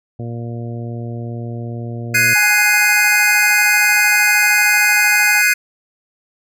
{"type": "harmonic tone", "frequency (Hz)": 117.7, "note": "A#2", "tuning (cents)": 17, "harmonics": [1, 2, 3, 4, 5, 6], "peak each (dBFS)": [-24, -30, -34, -36, -38, -40], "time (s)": [0.19, 2.34], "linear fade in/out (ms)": 5}
{"type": "chord", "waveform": "square", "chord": "Ab dominant seventh", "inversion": "third", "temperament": "equal", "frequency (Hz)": [1480, 1661.2, 2093, 2489], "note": ["Gb6", "Ab6", "C7", "Eb7"], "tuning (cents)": [0, 0, 0, 0], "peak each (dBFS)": [-18, -19, -17, -16], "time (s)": [2.14, 5.54], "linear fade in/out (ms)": 10}
{"type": "tone with tremolo", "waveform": "sine", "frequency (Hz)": 830.6, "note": "G#5", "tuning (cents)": 0, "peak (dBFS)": -21, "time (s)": [2.35, 5.42], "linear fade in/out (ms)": 10, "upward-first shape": "square", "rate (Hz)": 13, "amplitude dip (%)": 50}
{"effects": []}